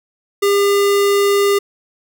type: tone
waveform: square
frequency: 402.3 Hz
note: G4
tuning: 45 cents sharp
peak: -12 dBFS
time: 0.42-1.59 s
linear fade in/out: 10 ms
effects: none